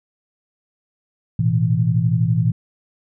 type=chord; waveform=sine; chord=A suspended second; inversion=none; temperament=equal with one note detuned; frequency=111.54 / 123.47 / 164.81 Hz; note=A2 / B2 / E3; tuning=+24 / 0 / 0 cents; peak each=-19 dBFS; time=1.39-2.52 s; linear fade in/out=5 ms; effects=none